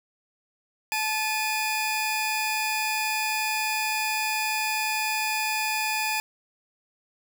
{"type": "tone pair together", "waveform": "sawtooth", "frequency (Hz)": [868.2, 2453], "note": ["A5", "D#7"], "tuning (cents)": [-23, -25], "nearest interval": "octave + tritone", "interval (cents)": 1798, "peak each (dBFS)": [-24, -24], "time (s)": [0.92, 6.2], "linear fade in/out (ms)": 0, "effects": []}